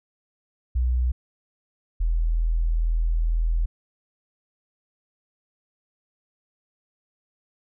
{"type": "tone pair in turn", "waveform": "sine", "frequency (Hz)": [61.5, 41.05], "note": ["B1", "E1"], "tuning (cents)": [-7, -6], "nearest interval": "perfect fifth", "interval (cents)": 699, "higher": "first", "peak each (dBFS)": -19, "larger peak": "neither", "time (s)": [[0.75, 1.12], [2, 3.66]], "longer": "second", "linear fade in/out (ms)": 10, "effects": []}